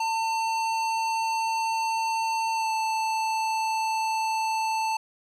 square tone with pitch glide, 898 to 885.1 Hz, A5 to A5, +35 to +10 cents, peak -25 dBFS, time 0-4.97 s, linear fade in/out 5 ms, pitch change -25 cents, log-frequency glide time 2.54-2.7 s, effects low-pass 8000 Hz 12 dB/octave + 11-bit

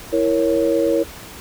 sine chord, A# diminished, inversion second, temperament equal, 329.6 / 466.2 / 554.4 Hz, E4 / A#4 / C#5, 0 / 0 / 0 cents, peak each -19 dBFS, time 0.12-1.04 s, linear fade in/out 20 ms, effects pink hiss -37 dBFS RMS until 1.4 s

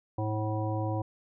harmonic tone, 108 Hz, A2, 32 cents flat, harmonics 1 / 3 / 5 / 7 / 9, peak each -30 / -35 / -37 / -38 / -40 dBFS, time 0.18-1.02 s, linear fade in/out 5 ms, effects none

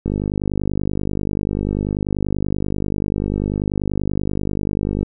click train, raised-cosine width 3 ms, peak -8 dBFS, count 251, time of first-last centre 0.06-5.03 s, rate 50.3 Hz, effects none

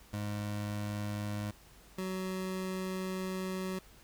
25% pulse tone pair in turn, 103.9 / 187.12 Hz, G#2 / F#3, +1 / +20 cents, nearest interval minor seventh, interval 1019 cents, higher second, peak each -31 / -31 dBFS, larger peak neither, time 0.13-1.51 / 1.98-3.79 s, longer second, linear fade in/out 5 ms, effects added 50 Hz sine -61 dBFS peak until 4.03 s + pink hiss -59 dBFS RMS until 4.03 s

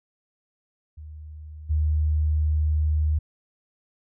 sine tone with level steps, 76.6 Hz, D#2, 27 cents flat, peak -37 / -19 dBFS, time 0.97-3.19 s, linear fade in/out 10 ms, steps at 1.69 s, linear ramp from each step 20 ms, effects none

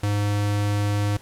square tone, 102.8 Hz, G#2, 17 cents flat, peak -21 dBFS, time 0.03-1.17 s, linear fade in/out 5 ms, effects pink hiss -49 dBFS RMS until 1.21 s + low-pass 12000 Hz 12 dB/octave

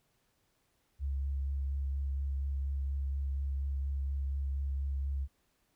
sine tone with vibrato, 68.8 Hz, C#2, 12 cents flat, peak -31 dBFS, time 0.99-5.28 s, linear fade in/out 50 ms, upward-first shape triangle, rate 4.2 Hz, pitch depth 20 cents each way, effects pink hiss -75 dBFS RMS until 5.75 s

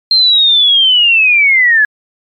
sine linear sweep, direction down, 4191 to 1672 Hz, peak -5 dBFS, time 0.11-1.85 s, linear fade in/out 2 ms, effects MP3 64 kbps

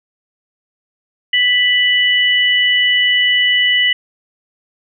sine tone pair together, 1975.5 / 2960 Hz, B6 / F#7, 0 / 0 cents, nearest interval perfect fifth, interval 700 cents, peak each -13 dBFS, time 1.33-3.93 s, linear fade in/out 5 ms, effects none

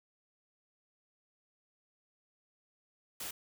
white noise, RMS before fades -41 dBFS, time 3.2-3.31 s, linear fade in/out 5 ms, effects none

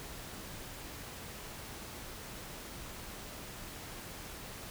silence, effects pink hiss -46 dBFS RMS until 4.7 s

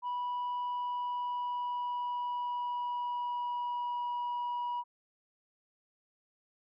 sine tone with pitch glide, 981 to 969.2 Hz, B5 to B5, -12 to -33 cents, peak -30 dBFS, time 0.02-4.84 s, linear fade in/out 50 ms, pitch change -21 cents, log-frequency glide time 0.61-4.02 s, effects tanh soft clip ceiling -31 dBFS

